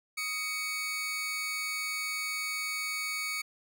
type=tone pair together; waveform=sawtooth; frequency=1252 / 2240 Hz; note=D#6 / C#7; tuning=+10 / +18 cents; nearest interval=minor seventh; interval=1008 cents; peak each=-39 / -29 dBFS; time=0.17-3.42 s; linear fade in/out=10 ms; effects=none